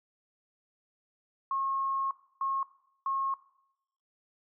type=tone bursts at uneven times; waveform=sine; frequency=1084 Hz; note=C#6; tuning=39 cents flat; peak=-28 dBFS; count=3; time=1.51-2.11 / 2.41-2.63 / 3.06-3.34 s; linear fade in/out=2 ms; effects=noise-tail reverb RT60 0.8 s tail -17 dB re dry